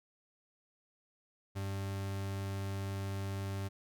40% pulse tone, 98 Hz, G2, in tune, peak -35 dBFS, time 1.55-3.69 s, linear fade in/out 20 ms, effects none

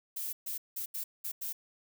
violet noise bursts at uneven times, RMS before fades -37 dBFS, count 6, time 0.16-0.33 / 0.46-0.58 / 0.76-0.86 / 0.94-1.04 / 1.24-1.32 / 1.41-1.53 s, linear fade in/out 10 ms, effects none

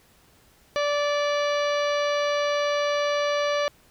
harmonic tone, 582 Hz, D5, 16 cents flat, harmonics 1 / 2 / 3 / 4 / 5 / 6 / 7 / 8 / 10, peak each -23 / -29 / -33 / -35 / -37 / -39 / -40 / -41 / -43 dBFS, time 0.76-3.68 s, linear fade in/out 0 ms, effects pink hiss -58 dBFS RMS until 3.9 s

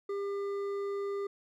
triangle tone with hard clipping, 400 Hz, G4, 35 cents sharp, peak -34 dBFS, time 0.09-1.27 s, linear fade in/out 5 ms, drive 11 dB, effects none

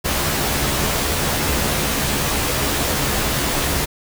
pink noise with comb filter, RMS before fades -20 dBFS, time 0.04-3.86 s, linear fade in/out 20 ms, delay 14 ms, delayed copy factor +0.65, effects none

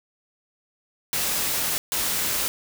white noise bursts at uneven times, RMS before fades -25 dBFS, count 2, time 1.13-1.78 / 1.92-2.48 s, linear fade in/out 0 ms, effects none

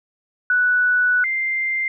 sine tone pair in turn, 1480 / 2093 Hz, F#6 / C7, 0 / 0 cents, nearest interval tritone, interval 600 cents, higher second, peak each -14 / -19 dBFS, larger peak first, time 0.5-1.24 / 1.24-1.88 s, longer first, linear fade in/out 2 ms, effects none

